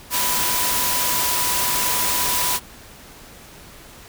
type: tone in noise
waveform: sine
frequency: 987.8 Hz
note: B5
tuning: in tune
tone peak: -27 dBFS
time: 0.1-2.6 s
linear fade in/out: 50 ms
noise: white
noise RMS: -21 dBFS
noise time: 0.1-2.6 s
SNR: -9 dB
effects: pink hiss -43 dBFS RMS until 4.08 s